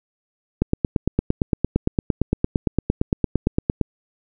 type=click train; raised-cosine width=3 ms; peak=-4 dBFS; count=29; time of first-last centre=0.62-3.813 s; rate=8.77 Hz; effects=none